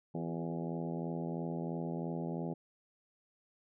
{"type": "harmonic tone with a mistuned harmonic", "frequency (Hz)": 83, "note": "E2", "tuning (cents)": 12, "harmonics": [2, 3, 4, 5, 6, 7, 8, 9, 10], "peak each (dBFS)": [-38, -42, -44, -46, -48, -49, -50, -51, -52], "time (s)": [0.14, 2.54], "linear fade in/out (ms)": 10, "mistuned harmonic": 4, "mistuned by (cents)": 46, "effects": []}